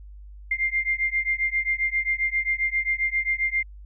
sine beating tone pair, 2100 / 2107.5 Hz, C7 / C7, +6 / +12 cents, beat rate 7.5 Hz, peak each -25 dBFS, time 0.51-3.63 s, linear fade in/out 5 ms, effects added 50 Hz sine -40 dBFS peak until 3.85 s

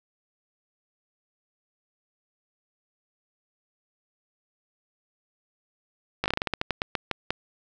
slowing click train, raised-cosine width 0.3 ms, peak -9 dBFS, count 15, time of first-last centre 6.24-7.306 s, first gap 18 ms, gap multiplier 1.2, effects none

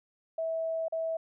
sine tone with dropouts, 651 Hz, E5, 22 cents flat, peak -29 dBFS, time 0.38-1.17 s, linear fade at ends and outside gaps 5 ms, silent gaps 0.883-0.923 s, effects none

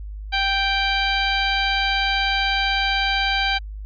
10% pulse tone, 784 Hz, G5, in tune, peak -10 dBFS, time 0.32-3.59 s, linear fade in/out 20 ms, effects added 51 Hz sine -30 dBFS peak until 3.85 s + resampled to 11025 Hz

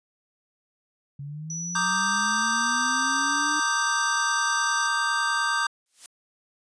sine linear sweep, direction up, 138.59 to 301.7 Hz, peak -33 dBFS, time 1.19-3.6 s, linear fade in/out 5 ms
sine tone, 5910 Hz, F#8, 3 cents flat, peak -31 dBFS, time 1.5-4.87 s, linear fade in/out 2 ms
square chord, Eb major seventh, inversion second, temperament equal, 932.3 / 1174.7 / 1244.5 / 1568 Hz, Bb5 / D6 / Eb6 / G6, 0 / 0 / 0 / 0 cents, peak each -32 / -29 / -32 / -26 dBFS, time 1.75-5.67 s, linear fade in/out 5 ms
blue noise with exponential growth, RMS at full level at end -36 dBFS, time 5.86-6.06 s, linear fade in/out 1 ms, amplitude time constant 42 ms
effects resampled to 22050 Hz

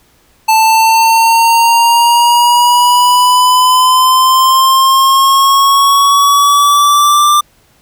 square exponential sweep, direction up, 880 to 1188 Hz, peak -6 dBFS, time 0.48-7.41 s, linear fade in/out 10 ms, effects pink hiss -50 dBFS RMS until 7.81 s

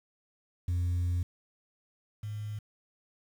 sine tone pair in turn, 88 / 105.74 Hz, F2 / G#2, +14 / +32 cents, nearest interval minor third, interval 318 cents, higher second, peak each -24 / -34 dBFS, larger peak first, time 0.68-1.23 / 2.23-2.59 s, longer first, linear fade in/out 5 ms, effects tanh soft clip ceiling -26 dBFS + 9-bit

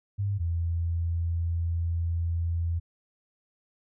sine tone pair in turn, 100 / 84.28 Hz, G2 / E2, +35 / +39 cents, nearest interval minor third, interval 296 cents, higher first, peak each -25 dBFS, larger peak neither, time 0.18-0.39 / 0.39-2.8 s, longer second, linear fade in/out 20 ms, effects none

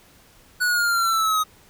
square linear sweep, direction down, 1480 to 1251 Hz, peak -19 dBFS, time 0.6-1.44 s, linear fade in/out 20 ms, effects pink hiss -53 dBFS RMS until 1.69 s

